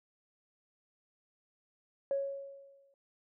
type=tone with exponential decay; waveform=sine; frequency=553 Hz; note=C#5; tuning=4 cents flat; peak=-27 dBFS; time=2.11-2.94 s; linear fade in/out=1 ms; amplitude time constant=180 ms; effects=tanh soft clip ceiling -23 dBFS